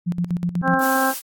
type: tone with tremolo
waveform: sine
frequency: 174.61 Hz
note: F3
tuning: in tune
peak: -18 dBFS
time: 0.06-0.8 s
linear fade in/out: 20 ms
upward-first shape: square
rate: 8.1 Hz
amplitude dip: 75%
type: harmonic tone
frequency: 264.8 Hz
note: C4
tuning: 21 cents sharp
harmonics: 1 / 2 / 3 / 4 / 5 / 6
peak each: -23 / -25 / -22 / -25 / -26 / -23 dBFS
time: 0.62-1.14 s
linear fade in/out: 50 ms
type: noise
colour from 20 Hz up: blue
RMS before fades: -29 dBFS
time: 0.79-1.22 s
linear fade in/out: 50 ms
effects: AAC 64 kbps